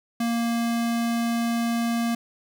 square tone, 233.1 Hz, A#3, in tune, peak -23 dBFS, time 0.2-2.15 s, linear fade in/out 5 ms, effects none

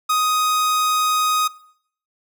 45% pulse tone, 1250 Hz, D#6, 8 cents sharp, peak -16 dBFS, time 0.09-1.48 s, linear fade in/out 10 ms, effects noise-tail reverb RT60 0.6 s tail -19 dB re dry

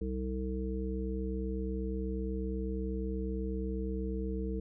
harmonic tone, 64.1 Hz, C2, 35 cents flat, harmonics 1 / 3 / 5 / 7, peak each -35 / -38 / -41 / -40 dBFS, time 0.01-4.6 s, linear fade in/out 5 ms, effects none

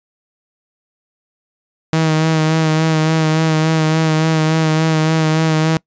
sawtooth tone with vibrato, 158.5 Hz, D#3, 32 cents sharp, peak -8 dBFS, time 1.93-5.77 s, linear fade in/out 0 ms, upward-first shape sine, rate 3.5 Hz, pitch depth 27 cents each way, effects noise-tail reverb RT60 0.1 s tail -24 dB re dry + resampled to 16000 Hz

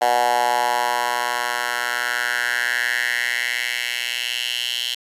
10% pulse tone with high-pass filter sweep, 121.4 Hz, B2, 29 cents flat, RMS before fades -22 dBFS, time 0.01-4.95 s, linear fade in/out 10 ms, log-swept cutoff 740 to 3200 Hz, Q 3.9, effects resampled to 32000 Hz

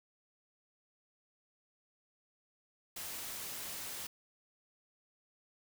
white noise, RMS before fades -43 dBFS, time 2.96-4.07 s, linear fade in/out 5 ms, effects none

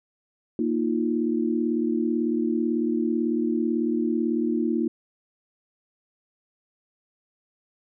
sine chord, Bb suspended fourth, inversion none, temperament equal, 233.1 / 311.1 / 349.2 Hz, Bb3 / Eb4 / F4, 0 / 0 / 0 cents, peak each -25 / -26 / -27 dBFS, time 0.59-4.88 s, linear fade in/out 2 ms, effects none

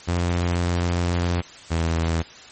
sawtooth tone pair in turn, 87.31 / 82.41 Hz, F2 / E2, 0 / 0 cents, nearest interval minor second, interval 100 cents, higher first, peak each -16 dBFS, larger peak neither, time 0.07-1.42 / 1.7-2.23 s, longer first, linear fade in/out 20 ms, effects white hiss -43 dBFS RMS until 2.51 s + MP3 32 kbps

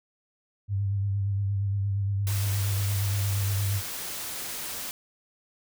sine tone with vibrato, 99.4 Hz, G2, 25 cents sharp, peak -24 dBFS, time 0.68-3.82 s, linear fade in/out 50 ms, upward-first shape sine, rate 8.6 Hz, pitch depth 36 cents each way
white noise, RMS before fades -35 dBFS, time 2.27-4.91 s, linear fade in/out 0 ms
effects none

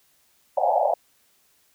white band-pass noise, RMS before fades -21 dBFS, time 0.57-0.94 s, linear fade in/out 5 ms, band 530 to 860 Hz, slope 96 dB/octave, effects white hiss -63 dBFS RMS until 1.74 s

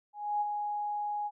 sine tone with ADSR envelope, 830.6 Hz, G#5, in tune, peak -26 dBFS, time 0.13-1.31 s, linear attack 280 ms, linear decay 28 ms, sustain -5 dB, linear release 47 ms, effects none

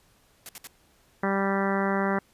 white noise bursts, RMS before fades -40 dBFS, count 3, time 0.46-0.671 s, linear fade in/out 0 ms, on 29 ms, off 62 ms
harmonic tone, 196 Hz, G3, in tune, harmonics 1 / 2 / 3 / 4 / 5 / 6 / 7 / 8 / 9 / 10, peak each -27 / -30 / -32 / -33 / -34 / -35 / -35 / -36 / -37 / -37 dBFS, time 1.23-2.19 s, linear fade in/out 5 ms
effects pink hiss -62 dBFS RMS until 2.33 s + resampled to 32000 Hz

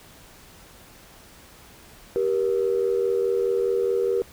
sine tone pair together, 390.1 / 474.9 Hz, G4 / A#4, -8 / +32 cents, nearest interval minor third, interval 340 cents, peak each -22 dBFS, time 2.16-4.22 s, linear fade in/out 0 ms, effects tanh soft clip ceiling -13 dBFS + pink hiss -49 dBFS RMS until 4.32 s

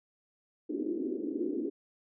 white band-pass noise, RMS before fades -34 dBFS, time 0.69-1.7 s, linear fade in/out 10 ms, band 260 to 380 Hz, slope 48 dB/octave, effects none

